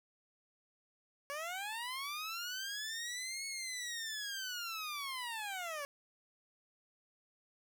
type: linear two-way sweep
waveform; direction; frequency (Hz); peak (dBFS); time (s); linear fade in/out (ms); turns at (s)
15% pulse; up then down; 554.4 to 2204 to 554.4; -33; 1.3-5.85; 0; 3.46
effects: none